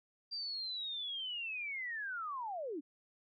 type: linear sweep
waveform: sine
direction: down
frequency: 4746 to 261.6 Hz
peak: -38 dBFS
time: 0.31-2.81 s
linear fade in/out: 20 ms
effects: none